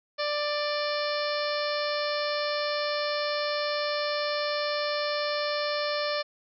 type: harmonic tone with a mistuned harmonic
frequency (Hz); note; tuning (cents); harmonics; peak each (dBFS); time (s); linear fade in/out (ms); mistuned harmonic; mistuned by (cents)
590; D5; +8; 1 / 2 / 3 / 4 / 5 / 6 / 7 / 8 / 9; -29 / -34 / -36 / -38 / -42 / -40 / -37 / -40 / -39; 0.18-6.23; 20; 7; +41
effects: none